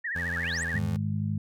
sine tone with vibrato, 1760 Hz, A6, in tune, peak -29 dBFS, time 0.04-0.79 s, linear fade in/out 10 ms, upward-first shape triangle, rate 14 Hz, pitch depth 180 cents each way
25% pulse tone with pitch glide, 85.9 to 83.07 Hz, F2 to E2, -28 to +14 cents, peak -30 dBFS, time 0.15-0.97 s, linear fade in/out 10 ms, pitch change -58 cents, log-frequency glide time 0.28-0.7 s
sine exponential sweep, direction up, 1244.5 to 8860 Hz, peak -34 dBFS, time 0.36-0.64 s, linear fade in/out 10 ms
harmonic tone, 51.91 Hz, G#1, in tune, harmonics 2 / 3 / 4, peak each -29 / -32 / -32 dBFS, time 0.74-1.38 s, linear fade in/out 5 ms
effects none

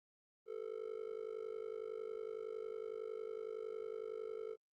triangle tone with amplitude modulation, 440 Hz, A4, in tune, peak -36 dBFS, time 0.46-4.57 s, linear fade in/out 50 ms, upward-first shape sine, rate 50.9 Hz, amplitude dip 100%, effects Opus 32 kbps

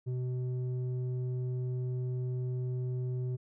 square tone with low-pass filter, 126 Hz, B2, 35 cents sharp, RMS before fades -34 dBFS, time 0.06-3.37 s, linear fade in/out 20 ms, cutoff 270 Hz, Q 4.6, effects none

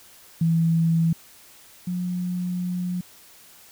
sine tone pair in turn, 164.81 / 179.31 Hz, E3 / F3, 0 / +46 cents, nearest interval minor second, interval 146 cents, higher second, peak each -17 / -24 dBFS, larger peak first, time 0.41-1.13 / 1.87-3.01 s, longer second, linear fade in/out 5 ms, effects white hiss -50 dBFS RMS until 3.71 s

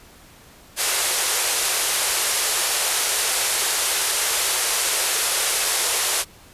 white band-pass noise, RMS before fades -22 dBFS, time 0.76-6.25 s, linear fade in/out 50 ms, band 370 to 12000 Hz, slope 48 dB/octave, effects pink hiss -48 dBFS RMS until 6.53 s + resampled to 32000 Hz

